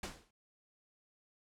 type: noise with exponential decay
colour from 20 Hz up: pink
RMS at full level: -38 dBFS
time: 0.03-0.31 s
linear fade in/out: 5 ms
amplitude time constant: 60 ms
effects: low-pass 9000 Hz 12 dB/octave